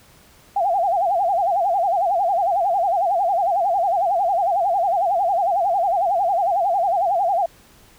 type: tone with vibrato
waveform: sine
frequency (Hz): 739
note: F#5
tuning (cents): -2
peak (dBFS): -16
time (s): 0.56-7.46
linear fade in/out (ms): 5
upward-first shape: sine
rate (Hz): 11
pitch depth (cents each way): 180
effects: pink hiss -51 dBFS RMS until 7.98 s